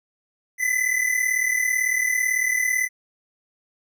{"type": "tone pair together", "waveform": "square", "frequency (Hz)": [1993, 2031], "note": ["B6", "B6"], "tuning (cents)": [15, 48], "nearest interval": "unison", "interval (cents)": 33, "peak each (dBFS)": [-23, -24], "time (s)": [0.58, 2.89], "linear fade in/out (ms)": 50, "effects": []}